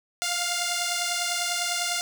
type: beating tone pair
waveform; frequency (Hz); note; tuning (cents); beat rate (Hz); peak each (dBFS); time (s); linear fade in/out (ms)
5% pulse; 698.5 / 708.5; F5 / F5; 0 / +25; 10; -16 / -18; 0.22-2.01; 0
effects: none